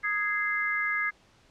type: chord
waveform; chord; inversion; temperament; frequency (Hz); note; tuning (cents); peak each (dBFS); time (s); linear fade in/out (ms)
sine; Ab major; second; just; 1245.9 / 1661.2 / 2077; Eb6 / Ab6 / C7; +2 / 0 / -13; -34 / -29 / -29; 0.03-1.11; 20
effects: pink hiss -61 dBFS RMS until 1.5 s + low-pass 6000 Hz 12 dB/octave